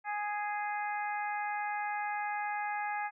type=harmonic tone; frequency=415.3 Hz; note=G#4; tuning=in tune; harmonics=2 / 3 / 4 / 5 / 6; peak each=-34 / -44 / -40 / -42 / -48 dBFS; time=0.04-3.11 s; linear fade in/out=50 ms; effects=none